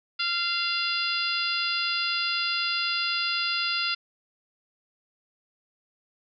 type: harmonic tone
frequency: 692 Hz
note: F5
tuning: 16 cents flat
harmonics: 2 / 3 / 4 / 5 / 6 / 7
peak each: -31 / -36 / -30 / -34 / -33 / -30 dBFS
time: 0.19-3.95 s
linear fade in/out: 10 ms
effects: none